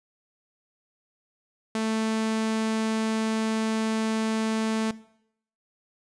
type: tone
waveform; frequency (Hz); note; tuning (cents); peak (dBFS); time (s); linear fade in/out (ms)
sawtooth; 220.8; A3; +6; -21; 1.75-4.91; 2
effects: noise-tail reverb RT60 0.7 s tail -19 dB re dry + resampled to 22050 Hz